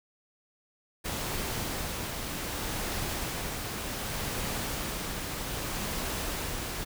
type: noise with tremolo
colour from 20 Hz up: pink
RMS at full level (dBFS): -33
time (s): 1.04-6.85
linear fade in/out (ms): 20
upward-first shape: sine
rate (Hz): 0.65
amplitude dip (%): 25
effects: none